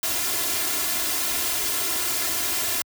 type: noise with comb filter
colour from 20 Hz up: white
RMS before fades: -25 dBFS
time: 0.03-2.82 s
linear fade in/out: 2 ms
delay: 2.9 ms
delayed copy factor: +1
effects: high-pass 60 Hz 12 dB/octave